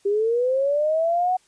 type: linear sweep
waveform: sine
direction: up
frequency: 393.6 to 748 Hz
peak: -18 dBFS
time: 0.05-1.37 s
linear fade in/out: 10 ms
effects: white hiss -60 dBFS RMS until 1.47 s + resampled to 22050 Hz